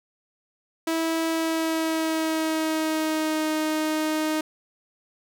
sawtooth tone with pitch glide, 325.9 to 310.8 Hz, E4 to D#4, -20 to -2 cents, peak -19 dBFS, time 0.87-4.41 s, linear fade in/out 5 ms, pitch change -82 cents, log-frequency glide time 1.29-3.5 s, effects none

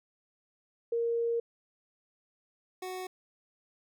sine / 25% pulse tone pair in turn, 466.2 / 370 Hz, A#4 / F#4, 0 / 0 cents, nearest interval major third, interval 400 cents, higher first, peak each -27 / -33 dBFS, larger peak first, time 0.92-1.4 / 2.82-3.07 s, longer first, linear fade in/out 5 ms, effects none

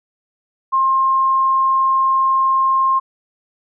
sine tone, 1063 Hz, C6, 27 cents sharp, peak -12 dBFS, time 0.72-3 s, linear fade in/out 20 ms, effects none

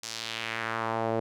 sawtooth tone with band-pass filter sweep, 113.2 Hz, A2, 50 cents sharp, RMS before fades -32 dBFS, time 0.03-1.2 s, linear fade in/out 5 ms, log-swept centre 6200 to 510 Hz, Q 1.7, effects none

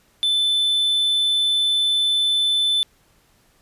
triangle tone, 3520 Hz, A7, in tune, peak -15 dBFS, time 0.23-2.83 s, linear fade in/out 0 ms, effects pink hiss -59 dBFS RMS until 3.61 s + resampled to 32000 Hz

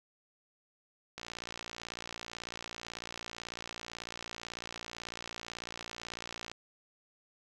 click train, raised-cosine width 0.2 ms, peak -23 dBFS, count 311, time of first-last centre 1.18-6.516 s, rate 58.1 Hz, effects none

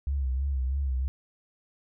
sine tone with vibrato, 66.9 Hz, C2, 39 cents sharp, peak -25 dBFS, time 0.07-1.08 s, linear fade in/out 0 ms, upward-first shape sine, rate 3.1 Hz, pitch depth 85 cents each way, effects none

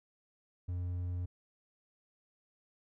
triangle tone, 89 Hz, F2, 33 cents sharp, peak -32 dBFS, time 0.68-1.26 s, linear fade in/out 10 ms, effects none

